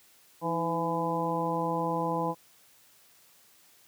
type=harmonic tone with a mistuned harmonic; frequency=167.6 Hz; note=E3; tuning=29 cents sharp; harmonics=1 / 2 / 3 / 4 / 5 / 6; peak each=-34 / -35 / -33 / -38 / -33 / -33 dBFS; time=0.41-2.35 s; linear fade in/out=50 ms; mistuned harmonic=2; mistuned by=-65 cents; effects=white hiss -60 dBFS RMS until 3.87 s + high-pass 80 Hz 12 dB/octave